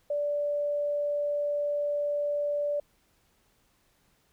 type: tone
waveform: sine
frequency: 583 Hz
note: D5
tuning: 13 cents flat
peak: -26 dBFS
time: 0.1-2.8 s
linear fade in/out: 5 ms
effects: pink hiss -68 dBFS RMS until 4.32 s